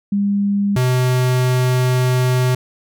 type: tone pair in turn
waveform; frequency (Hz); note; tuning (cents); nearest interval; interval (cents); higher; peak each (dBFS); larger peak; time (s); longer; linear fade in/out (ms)
sine / square; 201.3 / 126.81; G3 / B2; +46 / +46; minor sixth; 800; first; -14; neither; 0.12-0.76 / 0.76-2.55; second; 5
effects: none